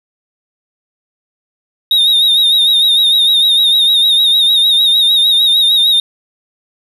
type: tone with vibrato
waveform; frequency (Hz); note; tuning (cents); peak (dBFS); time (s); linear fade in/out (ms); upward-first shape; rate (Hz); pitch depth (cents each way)
triangle; 3729; A#7; 0; -6; 1.91-6; 2; sine; 6.6; 60
effects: none